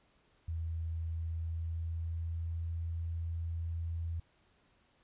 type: tone with pitch glide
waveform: sine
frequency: 82 to 83.34 Hz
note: E2 to E2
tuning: -9 to +19 cents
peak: -34 dBFS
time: 0.48-4.2 s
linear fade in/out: 5 ms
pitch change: +28 cents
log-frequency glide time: 1.11-2.72 s
effects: pink hiss -70 dBFS RMS until 5.03 s + resampled to 8000 Hz